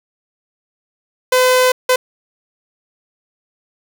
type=tone bursts at uneven times; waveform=sawtooth; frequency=508 Hz; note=B4; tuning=49 cents sharp; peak=-6 dBFS; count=2; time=1.32-1.72 / 1.89-1.96 s; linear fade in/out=5 ms; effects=none